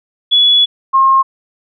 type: tone pair in turn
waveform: sine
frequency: 3400 / 1070.9 Hz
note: G#7 / C6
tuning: +40 / +40 cents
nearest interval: octave + minor sixth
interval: 2000 cents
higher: first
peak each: -6 dBFS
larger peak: neither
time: 0.31-0.66 / 0.93-1.23 s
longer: first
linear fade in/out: 20 ms
effects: none